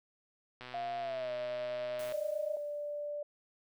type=click train; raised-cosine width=0.3 ms; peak=-30 dBFS; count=190; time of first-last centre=0.61-2.122 s; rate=125 Hz
type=tone with pitch glide; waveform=sine; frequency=698.5 to 615.1 Hz; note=F5 to D#5; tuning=0 to -20 cents; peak=-35 dBFS; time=0.74-2.57 s; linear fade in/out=2 ms; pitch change=-220 cents; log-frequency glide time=0.99-1.32 s
type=noise with exponential decay; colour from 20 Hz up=white; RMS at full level=-50 dBFS; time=1.99-3.19 s; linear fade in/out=5 ms; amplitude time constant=260 ms
type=tone; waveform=sine; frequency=587.3 Hz; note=D5; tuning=in tune; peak=-36 dBFS; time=2.12-3.23 s; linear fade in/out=5 ms
effects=none